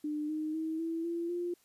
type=tone with pitch steps; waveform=sine; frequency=300.1 / 309.4 / 319 / 329 / 339.2 / 349.7 Hz; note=D4 / D#4 / D#4 / E4 / E4 / F4; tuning=+38 / -10 / +43 / -3 / +50 / +2 cents; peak=-32 dBFS; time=0.04-1.54 s; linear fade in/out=5 ms; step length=250 ms; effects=white hiss -68 dBFS RMS until 1.64 s + resampled to 32000 Hz